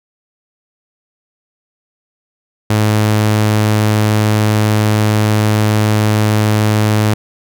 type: tone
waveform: sawtooth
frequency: 106.8 Hz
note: G#2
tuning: 49 cents sharp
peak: -6 dBFS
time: 2.7-7.14 s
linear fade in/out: 5 ms
effects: none